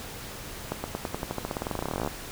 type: accelerating click train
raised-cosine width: 1 ms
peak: -15 dBFS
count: 29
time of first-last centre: 0.72-2.075 s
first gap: 120 ms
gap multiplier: 0.92
effects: pink hiss -40 dBFS RMS until 2.31 s